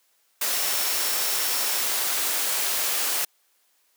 sine tone in noise, 5430 Hz, F8, 50 cents flat, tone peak -34 dBFS, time 0.52-1.81 s, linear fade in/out 5 ms, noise white, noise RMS -25 dBFS, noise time 0.41-3.25 s, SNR -12 dB, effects white hiss -66 dBFS RMS until 3.96 s + high-pass 400 Hz 12 dB/octave

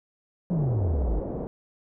sine exponential sweep, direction down, 184.9 to 46.25 Hz, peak -22 dBFS, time 0.5-1.2 s, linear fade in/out 10 ms
white low-pass noise, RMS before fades -33 dBFS, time 0.5-1.47 s, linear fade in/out 0 ms, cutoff 570 Hz, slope 24 dB/octave
effects none

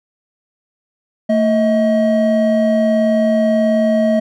triangle tone pair together, 224.5 / 635 Hz, A3 / D#5, +35 / +35 cents, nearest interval octave + tritone, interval 1800 cents, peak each -12 dBFS, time 1.29-4.2 s, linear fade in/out 10 ms, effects none

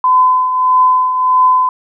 sine tone with tremolo, 1016 Hz, B5, 49 cents sharp, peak -5 dBFS, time 0.04-1.69 s, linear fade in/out 2 ms, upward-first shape triangle, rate 1.6 Hz, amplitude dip 60%, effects none

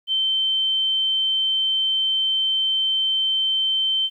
sine tone, 3100 Hz, G7, 20 cents flat, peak -18 dBFS, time 0.07-4.1 s, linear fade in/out 50 ms, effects 10-bit

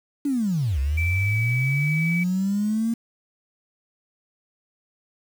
sine linear two-way sweep, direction down then up, 293.7 to 65.3 to 232.6 Hz, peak -20 dBFS, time 0.25-2.94 s, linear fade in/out 5 ms, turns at 0.79 s
sine tone with pitch glide, 2325 to 2290 Hz, D7 to D7, -18 to -44 cents, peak -25 dBFS, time 0.97-2.24 s, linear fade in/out 10 ms, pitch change -26 cents, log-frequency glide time 1.11-1.38 s
effects 7-bit

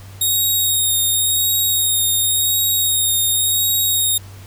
5% pulse tone with vibrato, 3742 Hz, A#7, 6 cents sharp, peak -8 dBFS, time 0.21-4.18 s, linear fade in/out 5 ms, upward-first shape sine, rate 0.92 Hz, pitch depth 20 cents each way, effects added 97 Hz sine -35 dBFS peak until 4.46 s + pink hiss -44 dBFS RMS until 4.46 s

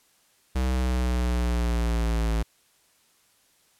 square linear sweep, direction down, 64.5 to 55 Hz, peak -23 dBFS, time 0.55-2.43 s, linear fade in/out 10 ms, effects white hiss -63 dBFS RMS until 3.79 s + low-pass 12000 Hz 12 dB/octave

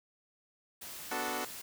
white noise, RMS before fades -45 dBFS, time 0.81-1.62 s, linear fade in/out 10 ms
10% pulse chord, B minor seventh, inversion none, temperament equal, 246.9 / 293.7 / 370 / 440 Hz, B3 / D4 / F#4 / A4, 0 / 0 / 0 / 0 cents, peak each -32 dBFS, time 1.11-1.45 s, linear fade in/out 5 ms
effects none

